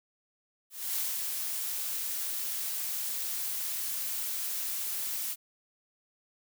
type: noise with ADSR envelope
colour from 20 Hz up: blue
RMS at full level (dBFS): -31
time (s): 0.7-5.36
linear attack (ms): 260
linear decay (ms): 190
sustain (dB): -3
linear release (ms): 44
effects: none